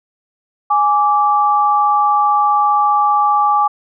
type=tone pair together; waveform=sine; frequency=830.6 / 1165.8 Hz; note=G#5 / D6; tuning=0 / -13 cents; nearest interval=tritone; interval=587 cents; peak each=-13 dBFS; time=0.7-3.68 s; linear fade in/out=10 ms; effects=none